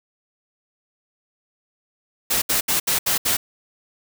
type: noise bursts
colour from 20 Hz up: white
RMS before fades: -20 dBFS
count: 6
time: 2.3-3.37 s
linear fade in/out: 10 ms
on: 120 ms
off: 70 ms
effects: none

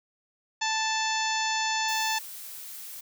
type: harmonic tone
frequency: 880 Hz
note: A5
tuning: in tune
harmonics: 1 / 2 / 3 / 4 / 5 / 6 / 7 / 8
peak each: -29 / -32 / -34 / -35 / -36 / -37 / -37 / -38 dBFS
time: 0.61-2.19 s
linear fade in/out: 10 ms
type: noise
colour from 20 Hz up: blue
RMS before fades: -41 dBFS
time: 1.88-3.01 s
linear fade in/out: 10 ms
effects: none

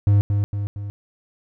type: tone with echo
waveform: triangle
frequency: 101.7 Hz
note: G#2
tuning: 36 cents flat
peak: -10 dBFS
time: 0.07-0.21 s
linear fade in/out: 0 ms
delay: 230 ms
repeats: 3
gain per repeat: -5 dB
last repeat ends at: 0.9 s
effects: none

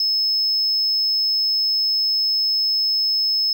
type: tone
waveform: triangle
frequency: 5200 Hz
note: E8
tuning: 24 cents flat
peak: -15 dBFS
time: 0-3.53 s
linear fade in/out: 2 ms
effects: tanh soft clip ceiling -11 dBFS

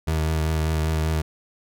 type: tone with vibrato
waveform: 30% pulse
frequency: 78.8 Hz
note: D#2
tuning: 23 cents sharp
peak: -18 dBFS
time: 0.07-1.22 s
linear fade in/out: 10 ms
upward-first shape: sine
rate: 5.1 Hz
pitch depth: 22 cents each way
effects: none

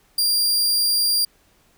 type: tone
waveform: sawtooth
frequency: 4775 Hz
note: D8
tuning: 28 cents sharp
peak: -14 dBFS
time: 0.18-1.25 s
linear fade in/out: 5 ms
effects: pink hiss -59 dBFS RMS until 1.77 s

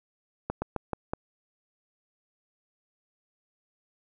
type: slowing click train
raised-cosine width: 1 ms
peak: -15 dBFS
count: 5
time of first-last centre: 0.5-1.135 s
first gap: 120 ms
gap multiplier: 1.19
effects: none

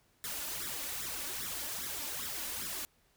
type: noise with flanger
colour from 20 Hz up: white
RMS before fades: -39 dBFS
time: 0.24-2.85 s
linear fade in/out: 0 ms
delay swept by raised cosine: 0.54 to 3.54 ms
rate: 2.5 Hz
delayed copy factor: +0.8
effects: pink hiss -70 dBFS RMS until 3.16 s

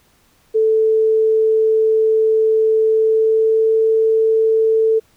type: tone with pitch glide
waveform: sine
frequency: 440 to 443.6 Hz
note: A4 to A4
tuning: 0 to +14 cents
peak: -11 dBFS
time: 0.54-5 s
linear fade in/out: 20 ms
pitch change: +14 cents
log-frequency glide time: 2.83-3.76 s
effects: pink hiss -56 dBFS RMS until 5.16 s

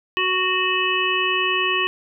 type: harmonic tone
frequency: 370 Hz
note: F#4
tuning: in tune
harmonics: 1 / 3 / 5 / 7 / 8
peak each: -26 / -24 / -26 / -23 / -24 dBFS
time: 0.17-1.87 s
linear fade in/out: 0 ms
effects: none

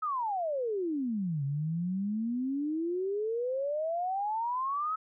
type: exponential two-way sweep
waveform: sine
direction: down then up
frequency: 1301 to 136.2 to 1301 Hz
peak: -29 dBFS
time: 0.02-4.96 s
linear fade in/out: 10 ms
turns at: 1.44 s
effects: none

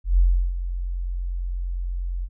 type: tone with ADSR envelope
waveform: sine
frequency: 44.33 Hz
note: F1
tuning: 27 cents sharp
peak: -12 dBFS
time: 0.04-2.29 s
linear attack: 140 ms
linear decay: 350 ms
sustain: -12 dB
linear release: 55 ms
effects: none

